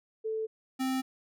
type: tone pair in turn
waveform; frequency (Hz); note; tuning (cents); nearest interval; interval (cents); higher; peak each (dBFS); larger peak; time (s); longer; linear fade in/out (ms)
sine / square; 440 / 261.6; A4 / C4; 0 / 0; major sixth; 900; first; -30 / -29; second; 0.24-0.47 / 0.79-1.02; neither; 20
effects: none